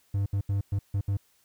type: tone bursts at uneven times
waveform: triangle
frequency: 99.5 Hz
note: G2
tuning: 26 cents sharp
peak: -22 dBFS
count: 6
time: 0.14-0.26 / 0.33-0.41 / 0.49-0.61 / 0.72-0.79 / 0.94-1.01 / 1.08-1.17 s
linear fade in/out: 5 ms
effects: white hiss -66 dBFS RMS until 1.44 s